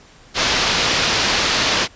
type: low-pass noise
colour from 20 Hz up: white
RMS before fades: -18 dBFS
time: 0.34-1.88 s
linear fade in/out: 50 ms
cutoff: 5300 Hz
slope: 24 dB/octave
effects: pink hiss -47 dBFS RMS until 1.95 s + resampled to 16000 Hz